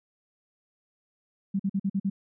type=tone bursts; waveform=sine; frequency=195.8 Hz; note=G3; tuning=2 cents flat; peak=-23 dBFS; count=6; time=1.54-2.1 s; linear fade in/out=10 ms; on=55 ms; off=46 ms; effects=none